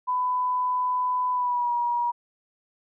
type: tone with pitch glide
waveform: sine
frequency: 1000 to 957.6 Hz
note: B5 to A#5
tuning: +21 to +46 cents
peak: -22 dBFS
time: 0.07-2.12 s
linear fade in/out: 20 ms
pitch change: -75 cents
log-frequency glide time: 1.32-1.73 s
effects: none